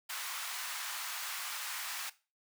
pink high-pass noise, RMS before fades -40 dBFS, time 0.09-2.1 s, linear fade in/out 10 ms, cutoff 1000 Hz, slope 24 dB/octave, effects noise-tail reverb RT60 0.3 s tail -17 dB re dry

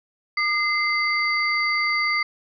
sine tone cluster, 1207 / 2073 / 4635 Hz, D6 / C7 / D8, +47 / -17 / -24 cents, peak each -26 / -21 / -28 dBFS, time 0.37-2.23 s, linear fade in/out 5 ms, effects none

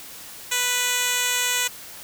10% pulse tone with band-pass filter, 493.9 Hz, B4, in tune, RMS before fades -23 dBFS, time 0.51-1.68 s, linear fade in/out 10 ms, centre 7100 Hz, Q 0.69, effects white hiss -40 dBFS RMS until 2.03 s

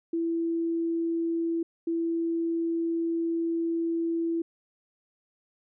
sine tone pair in turn, 332.8 / 332.8 Hz, E4 / E4, +17 / +17 cents, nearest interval unison, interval 0 cents, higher neither, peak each -25 dBFS, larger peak neither, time 0.13-1.63 / 1.87-4.42 s, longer second, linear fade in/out 5 ms, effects none

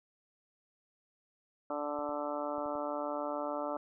harmonic tone, 146.83 Hz, D3, in tune, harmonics 2 / 3 / 4 / 5 / 6 / 7 / 8 / 9, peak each -41 / -47 / -37 / -44 / -42 / -47 / -44 / -44 dBFS, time 1.7-3.77 s, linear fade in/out 2 ms
clicks, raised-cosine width 2 ms, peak -40 dBFS, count 5, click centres 1.989 / 2.092 / 2.582 / 2.66 / 2.754 s
effects none

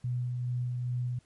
sine tone with tremolo, 123.47 Hz, B2, in tune, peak -28 dBFS, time 0.04-1.19 s, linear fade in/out 5 ms, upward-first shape sine, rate 2.4 Hz, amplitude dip 25%, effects pink hiss -67 dBFS RMS until 1.25 s + MP3 48 kbps

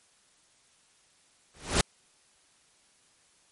pink noise with exponential growth, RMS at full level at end -19 dBFS, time 1.54-1.81 s, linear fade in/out 1 ms, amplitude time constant 57 ms, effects white hiss -64 dBFS RMS until 3.51 s + MP3 48 kbps

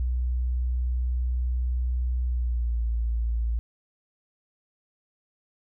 sine tone with pitch glide, 61.74 to 57.27 Hz, B1 to A#1, 0 to -30 cents, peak -23 dBFS, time 0-3.59 s, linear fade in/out 0 ms, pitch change -130 cents, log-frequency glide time 2.25-2.85 s, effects none

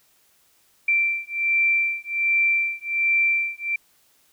sine beating tone pair, 2349 / 2350.3 Hz, D7 / D7, 0 / +1 cents, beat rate 1.3 Hz, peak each -22 / -22 dBFS, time 0.88-3.76 s, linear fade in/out 5 ms, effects white hiss -61 dBFS RMS until 4.32 s

